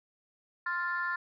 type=chord; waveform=sine; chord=F major; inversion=second; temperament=equal; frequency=1046.5 / 1396.9 / 1760 Hz; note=C6 / F6 / A6; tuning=0 / 0 / 0 cents; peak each=-35 / -33 / -33 dBFS; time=0.66-1.16 s; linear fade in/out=5 ms; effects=tanh soft clip ceiling -23 dBFS